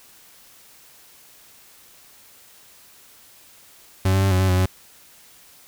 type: tone with pitch steps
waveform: 40% pulse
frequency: 94.6 / 96.2 / 97.2 / 92.4 / 94.7 / 91.5 / 93.1 Hz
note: F#2 / G2 / G2 / F#2 / F#2 / F#2 / F#2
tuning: +39 / -32 / -14 / -2 / +41 / -19 / +11 cents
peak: -15 dBFS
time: 4.05-4.659 s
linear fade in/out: 5 ms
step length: 87 ms
effects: white hiss -50 dBFS RMS until 5.67 s